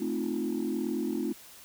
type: chord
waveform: sine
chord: F dominant seventh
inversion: first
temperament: equal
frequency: 220 / 261.6 / 311.1 / 349.2 Hz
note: A3 / C4 / Eb4 / F4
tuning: 0 / 0 / 0 / 0 cents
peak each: -33 dBFS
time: 0-1.33 s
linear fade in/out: 10 ms
effects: tanh soft clip ceiling -22 dBFS + white hiss -51 dBFS RMS until 1.64 s